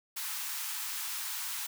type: high-pass noise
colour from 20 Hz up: white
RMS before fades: -37 dBFS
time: 0.16-1.67 s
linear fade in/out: 10 ms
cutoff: 820 Hz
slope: 96 dB/octave
effects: none